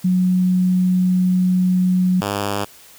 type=tone pair in turn; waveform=sine / 5% pulse; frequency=183 / 101.32 Hz; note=F#3 / G#2; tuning=-19 / -42 cents; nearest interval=minor seventh; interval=1023 cents; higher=first; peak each=-13 / -9 dBFS; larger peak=second; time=0.04-2.21 / 2.21-2.65 s; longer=first; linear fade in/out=10 ms; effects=white hiss -45 dBFS RMS until 2.98 s